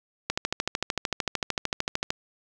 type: click train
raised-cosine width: 0.2 ms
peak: -8 dBFS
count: 25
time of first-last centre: 0.3-2.105 s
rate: 13.3 Hz
effects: none